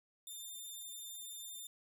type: tone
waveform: 10% pulse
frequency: 3597 Hz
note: A7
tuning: 37 cents sharp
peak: -38 dBFS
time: 0.27-1.67 s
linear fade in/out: 2 ms
effects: none